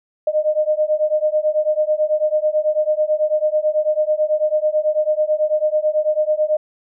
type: beating tone pair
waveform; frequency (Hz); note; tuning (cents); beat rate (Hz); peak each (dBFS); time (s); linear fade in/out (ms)
sine; 608 / 617.1; D#5 / D#5; -40 / -14; 9.1; -18; 0.27-6.57; 5
effects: none